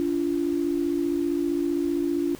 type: tone pair together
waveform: sine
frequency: 287.5 / 342.8 Hz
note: D4 / F4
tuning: -37 / -32 cents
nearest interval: minor third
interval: 305 cents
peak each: -25 / -25 dBFS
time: 0-2.35 s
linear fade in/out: 0 ms
effects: pink hiss -46 dBFS RMS until 2.39 s